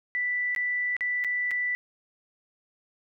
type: tone with dropouts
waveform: sine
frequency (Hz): 1975.5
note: B6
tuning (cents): 0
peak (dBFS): -25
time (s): 0.15-1.75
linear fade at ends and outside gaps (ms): 0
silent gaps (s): 0.549-0.562 / 0.966-1.008 / 1.24-1.246 / 1.509-1.514
effects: none